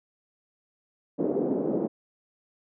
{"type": "band-pass noise", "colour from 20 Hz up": "white", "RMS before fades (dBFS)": -27, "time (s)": [1.18, 1.88], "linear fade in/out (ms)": 20, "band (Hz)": [210, 450], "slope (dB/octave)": 24, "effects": []}